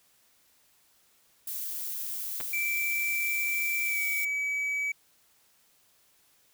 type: noise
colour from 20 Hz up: violet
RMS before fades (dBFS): -35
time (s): 1.47-4.25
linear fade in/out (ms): 5
type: clicks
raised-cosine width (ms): 0.3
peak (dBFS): -23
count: 2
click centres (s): 2.403 / 2.41
type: tone with pitch glide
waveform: triangle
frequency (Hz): 2333 to 2282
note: D7 to C#7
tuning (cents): -12 to +50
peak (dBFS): -26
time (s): 2.53-4.92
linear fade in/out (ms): 5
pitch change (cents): -38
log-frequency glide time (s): 3.86-4
effects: white hiss -65 dBFS RMS until 6.53 s